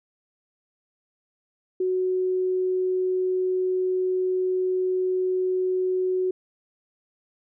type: tone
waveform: sine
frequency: 370 Hz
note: F#4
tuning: in tune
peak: -21 dBFS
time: 1.8-6.31 s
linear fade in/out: 5 ms
effects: none